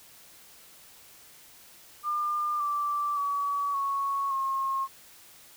sine tone with pitch steps, 1201 / 1168.8 / 1137.5 / 1107.1 / 1077.4 Hz, D6 / D6 / C#6 / C#6 / C#6, +38 / -9 / +44 / -3 / -50 cents, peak -26 dBFS, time 2.03-4.88 s, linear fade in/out 50 ms, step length 570 ms, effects white hiss -53 dBFS RMS until 5.56 s

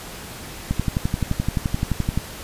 click train, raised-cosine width 5 ms, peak -8 dBFS, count 18, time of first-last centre 0.71-2.176 s, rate 11.6 Hz, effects pink hiss -36 dBFS RMS until 2.43 s + resampled to 32000 Hz

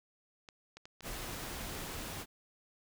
clicks, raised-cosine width 0.2 ms, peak -32 dBFS, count 5, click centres 0.488 / 0.77 / 0.855 / 1.007 / 1.618 s
pink noise, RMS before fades -42 dBFS, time 1.02-2.26 s, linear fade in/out 50 ms
effects none

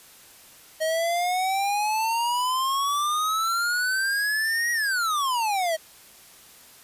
square exponential two-way sweep, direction up then down, 627 to 1910 to 627 Hz, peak -23 dBFS, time 0.8-5.77 s, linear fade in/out 20 ms, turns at 4.72 s, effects white hiss -50 dBFS RMS until 6.83 s + resampled to 32000 Hz

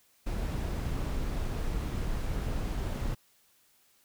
brown noise, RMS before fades -32 dBFS, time 0.26-3.15 s, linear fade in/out 10 ms, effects white hiss -66 dBFS RMS until 4.04 s

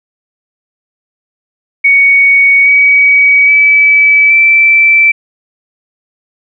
sine tone with pitch steps, 2234 / 2265 / 2297 / 2329 Hz, C#7 / C#7 / D7 / D7, +13 / +37 / -39 / -15 cents, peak -3 dBFS, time 1.84-5.12 s, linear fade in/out 10 ms, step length 820 ms, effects none

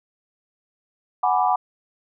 sine chord, G# half-diminished seventh, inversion third, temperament equal, 740 / 830.6 / 987.8 / 1174.7 Hz, F#5 / G#5 / B5 / D6, 0 / 0 / 0 / 0 cents, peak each -20 / -23 / -23 / -25 dBFS, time 1.23-1.56 s, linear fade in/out 5 ms, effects none

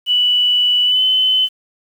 sine tone with pitch glide, 2960 to 3038 Hz, F#7 to F#7, 0 to +45 cents, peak -11 dBFS, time 0.06-1.49 s, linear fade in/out 50 ms, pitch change +45 cents, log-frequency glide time 0.85-1.02 s, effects 7-bit

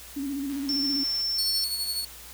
sine tone with vibrato, 278.5 Hz, C#4, 8 cents sharp, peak -28 dBFS, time 0.16-1.04 s, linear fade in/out 10 ms, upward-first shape square, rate 15 Hz, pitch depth 50 cents each way
click train, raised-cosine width 0.2 ms, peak -30 dBFS, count 86, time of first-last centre 0.5-1.214 s, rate 119 Hz
triangle tone, 5390 Hz, E8, 38 cents sharp, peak -24 dBFS, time 0.69-1.64 s, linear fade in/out 0 ms
sawtooth tone with tremolo, 4404 Hz, C#8, 12 cents flat, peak -23 dBFS, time 1.38-2.05 s, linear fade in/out 5 ms, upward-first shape sine, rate 12 Hz, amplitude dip 45%
effects added 60 Hz sine -51 dBFS peak until 2.33 s + white hiss -45 dBFS RMS until 2.33 s

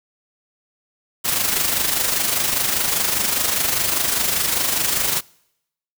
white noise with amplitude modulation, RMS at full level -18 dBFS, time 1.24-5.21 s, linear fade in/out 20 ms, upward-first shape sine, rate 25 Hz, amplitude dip 50%, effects noise-tail reverb RT60 0.8 s tail -25 dB re dry

